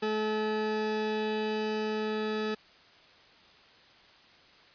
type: tone pair together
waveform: 40% pulse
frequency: 215.2 / 430.5 Hz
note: A3 / A4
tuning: -38 / -38 cents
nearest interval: octave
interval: 1200 cents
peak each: -33 / -29 dBFS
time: 0.02-2.55 s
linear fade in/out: 10 ms
effects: white hiss -57 dBFS RMS until 4.74 s + resampled to 11025 Hz